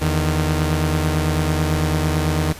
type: tone pair together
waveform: sawtooth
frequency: 81.3 / 153.58 Hz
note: E2 / D#3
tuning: -23 / -22 cents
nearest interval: major seventh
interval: 1101 cents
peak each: -16 dBFS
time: 0.01-2.53 s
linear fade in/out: 10 ms
effects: pink hiss -37 dBFS RMS until 2.59 s + resampled to 32000 Hz